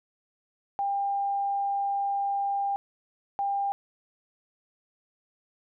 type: tone bursts at uneven times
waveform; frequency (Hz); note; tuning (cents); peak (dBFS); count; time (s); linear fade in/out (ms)
sine; 798; G5; +31; -25; 2; 0.79-2.76 / 3.39-3.72; 0
effects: none